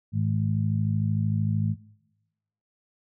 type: harmonic tone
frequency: 53.2 Hz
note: G#1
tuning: 42 cents sharp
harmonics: 2 / 3 / 4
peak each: -24 / -28 / -30 dBFS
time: 0.12-1.76 s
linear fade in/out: 50 ms
effects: noise-tail reverb RT60 1.0 s tail -21 dB re dry